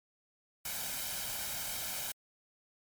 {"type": "noise with comb filter", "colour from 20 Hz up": "white", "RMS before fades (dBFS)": -38, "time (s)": [0.65, 2.12], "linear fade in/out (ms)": 5, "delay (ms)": 1.3, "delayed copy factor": 0.6, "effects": ["MP3 96 kbps"]}